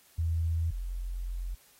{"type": "tone pair in turn", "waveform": "sine", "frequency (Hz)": [82.41, 43.98], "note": ["E2", "F1"], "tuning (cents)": [0, 13], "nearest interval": "major seventh", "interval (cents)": 1087, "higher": "first", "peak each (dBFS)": [-26, -32], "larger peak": "first", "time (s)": [[0.18, 0.71], [0.71, 1.55]], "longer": "second", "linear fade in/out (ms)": 10, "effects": ["white hiss -61 dBFS RMS until 1.79 s", "AAC 48 kbps"]}